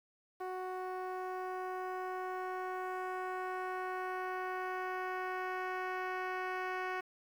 10% pulse tone with low-pass filter sweep, 370 Hz, F#4, in tune, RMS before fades -39 dBFS, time 0.4-7.01 s, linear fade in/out 10 ms, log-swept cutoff 840 to 2200 Hz, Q 0.88, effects 10-bit

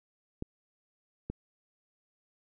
clicks, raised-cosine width 3 ms, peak -22 dBFS, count 2, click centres 0.424 / 1.3 s, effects none

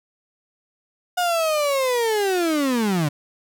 35% pulse linear sweep, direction down, 725 to 140.4 Hz, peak -17 dBFS, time 1.17-3.09 s, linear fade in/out 10 ms, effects none

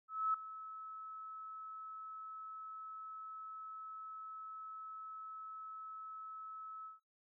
sine tone with ADSR envelope, 1298 Hz, E6, 27 cents flat, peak -30 dBFS, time 0.08-7 s, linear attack 260 ms, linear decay 5 ms, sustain -16 dB, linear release 150 ms, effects noise-tail reverb RT60 0.2 s tail -22 dB re dry

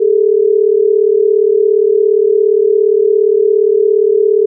sine tone pair together, 402.7 / 440 Hz, G4 / A4, +47 / 0 cents, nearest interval major second, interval 153 cents, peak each -10 dBFS, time 0-4.46 s, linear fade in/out 10 ms, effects none

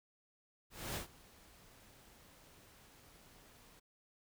pink noise with ADSR envelope, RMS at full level -40 dBFS, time 0.7-3.8 s, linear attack 250 ms, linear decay 120 ms, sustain -22 dB, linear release 12 ms, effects none

